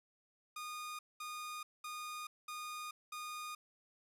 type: tone bursts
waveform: sawtooth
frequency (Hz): 1226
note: D#6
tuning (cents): -26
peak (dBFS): -39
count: 5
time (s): 0.56-3.55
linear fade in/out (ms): 5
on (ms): 430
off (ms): 210
effects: resampled to 32000 Hz + 11-bit